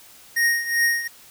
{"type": "tone with tremolo", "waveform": "square", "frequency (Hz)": 1864.7, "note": "A#6", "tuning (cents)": 0, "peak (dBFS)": -16, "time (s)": [0.36, 1.08], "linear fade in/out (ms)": 10, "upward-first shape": "triangle", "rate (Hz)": 2.6, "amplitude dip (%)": 80, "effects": ["white hiss -48 dBFS RMS until 1.3 s"]}